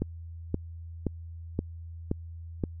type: click train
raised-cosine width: 3 ms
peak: -14 dBFS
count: 6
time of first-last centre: 0.02-2.638 s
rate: 1.91 Hz
effects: added 83 Hz sine -39 dBFS peak until 2.8 s